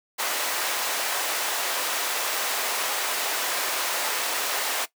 pink high-pass noise, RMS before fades -27 dBFS, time 0.18-4.86 s, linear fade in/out 20 ms, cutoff 610 Hz, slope 12 dB/octave, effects noise-tail reverb RT60 0.1 s tail -17 dB re dry + high-pass 300 Hz 12 dB/octave

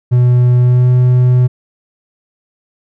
triangle tone with pitch glide, 123.47 to 125.19 Hz, B2 to B2, 0 to +24 cents, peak -4 dBFS, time 0.11-1.48 s, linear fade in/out 20 ms, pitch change +24 cents, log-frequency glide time 0.59-0.89 s, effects none

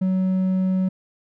sine tone with hard clipping, 187.1 Hz, F#3, 20 cents sharp, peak -19 dBFS, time 0.01-0.89 s, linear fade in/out 10 ms, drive 3 dB, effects none

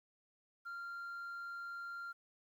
sine tone, 1388 Hz, F6, 11 cents flat, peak -40 dBFS, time 0.65-2.13 s, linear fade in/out 20 ms, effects tanh soft clip ceiling -42 dBFS + 12-bit

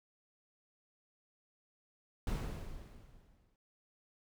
brown noise with exponential decay, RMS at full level -33 dBFS, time 2.27-3.56 s, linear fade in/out 2 ms, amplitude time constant 280 ms, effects none

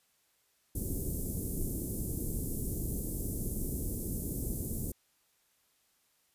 pink band-stop noise, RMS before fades -35 dBFS, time 0.75-4.92 s, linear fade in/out 5 ms, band 380 to 9200 Hz, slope 24 dB/octave, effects white hiss -72 dBFS RMS until 6.34 s + resampled to 32000 Hz

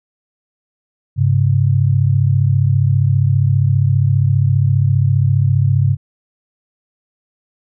sine tone pair together, 100.86 / 135.8 Hz, G2 / C#3, +50 / -35 cents, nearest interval perfect fourth, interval 515 cents, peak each -13 dBFS, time 1.16-5.97 s, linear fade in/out 50 ms, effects none

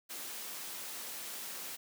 white noise, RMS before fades -43 dBFS, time 0.09-1.77 s, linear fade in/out 20 ms, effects high-pass 200 Hz 12 dB/octave

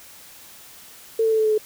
sine tone with pitch steps, 448.5 / 444.4 / 440.3 / 436.2 / 432.2 / 428.2 Hz, A4 / A4 / A4 / A4 / A4 / A4, +33 / +17 / +1 / -15 / -31 / -47 cents, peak -16 dBFS, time 1.19-1.58 s, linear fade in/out 5 ms, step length 65 ms, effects white hiss -45 dBFS RMS until 1.65 s

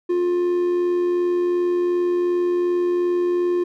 triangle tone with amplitude modulation, 353.3 Hz, F4, 20 cents sharp, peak -14 dBFS, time 0.09-3.64 s, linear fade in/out 10 ms, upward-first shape sine, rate 82.7 Hz, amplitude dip 30%, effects none

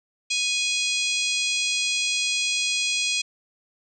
harmonic tone with a mistuned harmonic, 830.6 Hz, G#5, in tune, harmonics 3 / 4 / 5 / 6 / 7 / 8 / 9 / 10, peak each -26 / -28 / -30 / -32 / -33 / -34 / -35 / -36 dBFS, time 0.3-3.22 s, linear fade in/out 10 ms, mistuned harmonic 6, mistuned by -33 cents, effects none

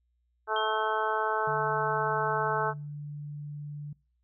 harmonic tone, 217.5 Hz, A3, 20 cents flat, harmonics 2 / 3 / 4 / 5 / 6 / 7, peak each -33 / -35 / -31 / -34 / -33 / -34 dBFS, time 0.47-2.74 s, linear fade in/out 50 ms
sine tone with exponential decay, 3198 Hz, G7, 34 cents sharp, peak -32 dBFS, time 0.56-1.48 s, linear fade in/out 2 ms, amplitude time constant 200 ms
sine tone, 146.83 Hz, D3, in tune, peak -36 dBFS, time 1.47-3.93 s, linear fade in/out 5 ms
effects noise-tail reverb RT60 0.4 s tail -26 dB re dry + added 60 Hz sine -70 dBFS peak until 4.23 s

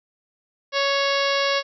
harmonic tone with a mistuned harmonic, 557 Hz, C#5, 8 cents sharp, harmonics 1 / 2 / 3 / 4 / 5 / 6 / 7 / 8 / 9 / 10, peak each -23 / -26 / -28 / -29 / -30 / -31 / -31 / -32 / -33 / -33 dBFS, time 0.72-1.63 s, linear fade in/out 50 ms, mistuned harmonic 4, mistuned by -27 cents, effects none

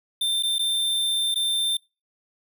square tone with dropouts, 3581 Hz, A7, 30 cents sharp, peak -22 dBFS, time 0.21-1.77 s, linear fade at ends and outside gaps 5 ms, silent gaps 0.426-0.433 / 0.584-0.592 / 1.344-1.357 s, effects noise-tail reverb RT60 0.3 s tail -26 dB re dry

